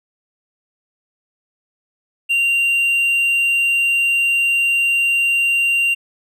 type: tone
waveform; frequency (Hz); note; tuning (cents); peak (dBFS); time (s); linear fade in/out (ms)
triangle; 2770; F7; -15; -12; 2.29-5.95; 20
effects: none